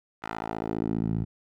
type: tone with band-pass filter sweep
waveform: 10% pulse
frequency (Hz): 55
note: A1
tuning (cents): 0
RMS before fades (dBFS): -30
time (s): 0.22-1.25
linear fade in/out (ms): 20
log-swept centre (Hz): 1400 to 120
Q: 1.3
effects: none